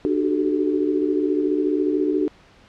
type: tone cluster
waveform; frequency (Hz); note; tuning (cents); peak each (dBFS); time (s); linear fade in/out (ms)
sine; 299.7 / 370 / 384.2 / 430.5; D4 / F#4 / G4 / A4; +35 / 0 / -35 / -38; -21 / -24 / -26 / -26; 0.05-2.28; 0
effects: pink hiss -51 dBFS RMS until 2.68 s + low-pass 4000 Hz 12 dB/octave